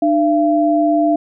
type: tone pair together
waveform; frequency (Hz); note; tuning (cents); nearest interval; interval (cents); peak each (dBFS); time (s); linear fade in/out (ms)
sine; 301.3 / 679.1; D4 / F5; +44 / -49; octave + major second; 1407; -14; 0.02-1.16; 5
effects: none